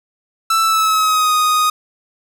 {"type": "tone with pitch glide", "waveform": "45% pulse", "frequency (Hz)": [1325, 1243.4], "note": ["E6", "D#6"], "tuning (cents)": [9, -2], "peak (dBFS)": -12, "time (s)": [0.5, 1.7], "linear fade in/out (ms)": 5, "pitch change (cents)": -111, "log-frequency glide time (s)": [0.63, 1.33], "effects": []}